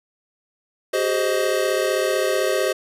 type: chord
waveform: square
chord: Ab dominant seventh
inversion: third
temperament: equal with one note detuned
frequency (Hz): 379.7 / 415.3 / 523.3 / 622.3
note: Gb4 / Ab4 / C5 / Eb5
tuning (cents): +45 / 0 / 0 / 0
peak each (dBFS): -25 / -27 / -24 / -25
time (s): 0.93-2.73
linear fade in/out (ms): 10
effects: resampled to 32000 Hz + 9-bit